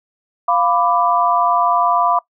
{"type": "chord", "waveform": "sine", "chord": "B diminished", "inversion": "second", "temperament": "equal with one note detuned", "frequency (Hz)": [698.5, 995.2, 1174.7], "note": ["F5", "B5", "D6"], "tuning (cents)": [0, 13, 0], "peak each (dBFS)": -17, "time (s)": [0.48, 2.19], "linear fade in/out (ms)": 5, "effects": ["noise-tail reverb RT60 0.1 s tail -20 dB re dry"]}